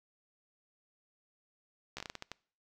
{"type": "slowing click train", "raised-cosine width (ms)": 0.2, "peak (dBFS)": -23, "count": 9, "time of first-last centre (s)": [1.97, 2.317], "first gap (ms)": 14, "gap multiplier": 1.31, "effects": ["noise-tail reverb RT60 0.5 s tail -24 dB re dry"]}